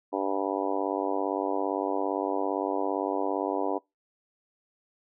harmonic tone, 97.6 Hz, G2, 7 cents flat, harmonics 3 / 4 / 5 / 6 / 7 / 8 / 9 / 10, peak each -32 / -33 / -34 / -35 / -35 / -36 / -37 / -37 dBFS, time 0.12-3.79 s, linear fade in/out 20 ms, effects noise-tail reverb RT60 0.2 s tail -24 dB re dry

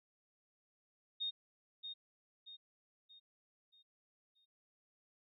sine tone with echo, 3699 Hz, A#7, 14 cents flat, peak -36 dBFS, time 1.2-1.31 s, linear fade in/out 20 ms, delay 630 ms, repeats 5, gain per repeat -7 dB, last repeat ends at 4.46 s, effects none

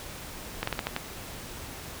slowing click train, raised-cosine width 0.3 ms, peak -12 dBFS, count 6, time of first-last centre 0.63-0.964 s, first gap 44 ms, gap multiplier 1.21, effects pink hiss -41 dBFS RMS until 2 s

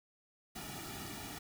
pink noise with comb filter, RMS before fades -45 dBFS, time 0.55-1.39 s, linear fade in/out 10 ms, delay 1.9 ms, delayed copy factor -0.9, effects none

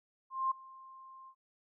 sine tone with ADSR envelope, 1056 Hz, C6, 16 cents sharp, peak -27 dBFS, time 0.3-1.35 s, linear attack 210 ms, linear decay 9 ms, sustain -23 dB, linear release 70 ms, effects none

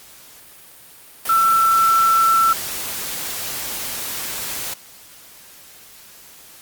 sine tone in noise, 1337 Hz, E6, 24 cents sharp, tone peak -12 dBFS, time 1.29-2.53 s, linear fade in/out 5 ms, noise white, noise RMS -27 dBFS, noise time 1.25-4.74 s, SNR +12 dB, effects white hiss -44 dBFS RMS until 6.61 s + Opus 48 kbps

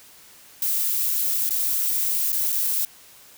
violet noise with dropouts, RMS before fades -23 dBFS, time 0.62-2.85 s, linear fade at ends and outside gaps 1 ms, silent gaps 1.492-1.507 / 2.32-2.328 / 2.521-2.526 s, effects white hiss -49 dBFS RMS until 3.37 s

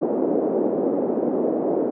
white band-pass noise, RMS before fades -22 dBFS, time 0.01-1.91 s, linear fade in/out 20 ms, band 250 to 500 Hz, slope 24 dB/octave, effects none

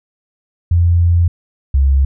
sine tone pair in turn, 86 / 68.13 Hz, F2 / C#2, -26 / -29 cents, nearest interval major third, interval 403 cents, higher first, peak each -8 dBFS, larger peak neither, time 0.71-1.28 / 1.74-2.05 s, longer first, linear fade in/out 5 ms, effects none

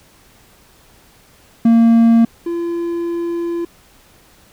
triangle tone pair in turn, 229.9 / 341 Hz, A#3 / F4, -24 / -41 cents, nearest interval perfect fifth, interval 683 cents, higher second, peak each -5 / -16 dBFS, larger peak first, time 1.65-2.25 / 2.46-3.65 s, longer second, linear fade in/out 5 ms, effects pink hiss -49 dBFS RMS until 4.52 s

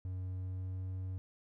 triangle tone with pitch glide, 92.5 to 93.36 Hz, F#2 to F#2, 0 to +16 cents, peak -35 dBFS, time 0.05-1.18 s, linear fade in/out 0 ms, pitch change +16 cents, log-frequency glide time 0.25-0.9 s, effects none

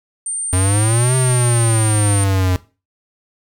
sine tone, 8870 Hz, C#9, in tune, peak -20 dBFS, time 0.26-2.24 s, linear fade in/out 2 ms
square exponential two-way sweep, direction up then down, 90.5 to 130.81 to 90.5 Hz, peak -14 dBFS, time 0.53-2.56 s, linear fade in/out 0 ms, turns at 1.16 s
effects noise-tail reverb RT60 0.3 s tail -17 dB re dry

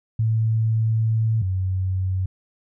sine tone pair in turn, 111.4 / 93.68 Hz, A2 / F#2, +22 / +22 cents, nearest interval minor third, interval 300 cents, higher first, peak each -17 / -20 dBFS, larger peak first, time 0.19-1.42 / 1.42-2.26 s, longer first, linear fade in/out 5 ms, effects none

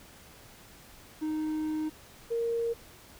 triangle / sine tone pair in turn, 310 / 464.5 Hz, D#4 / A#4, -6 / -6 cents, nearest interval perfect fifth, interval 700 cents, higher second, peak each -27 dBFS, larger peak neither, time 1.21-1.9 / 2.3-2.74 s, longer first, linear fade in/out 20 ms, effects pink hiss -53 dBFS RMS until 3.19 s

